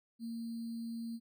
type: tone with sample-and-hold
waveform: sine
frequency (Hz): 230.4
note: A#3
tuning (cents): -20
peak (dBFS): -38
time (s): 0.19-1.2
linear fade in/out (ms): 50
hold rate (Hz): 4410
effects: none